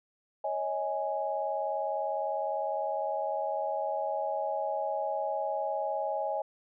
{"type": "chord", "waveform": "sine", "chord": "C# suspended second", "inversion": "none", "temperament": "equal with one note detuned", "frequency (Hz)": [554.4, 634.2, 830.6], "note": ["C#5", "D#5", "G#5"], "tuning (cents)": [0, 33, 0], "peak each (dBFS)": [-35, -33, -33], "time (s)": [0.44, 6.42], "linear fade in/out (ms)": 5, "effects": []}